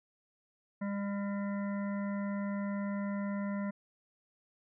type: harmonic tone with a mistuned harmonic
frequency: 201 Hz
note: G3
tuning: 44 cents sharp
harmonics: 1 / 3 / 5 / 7 / 9 / 10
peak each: -33 / -43 / -47 / -50 / -52 / -53 dBFS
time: 0.81-3.71 s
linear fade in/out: 10 ms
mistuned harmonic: 7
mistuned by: -21 cents
effects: none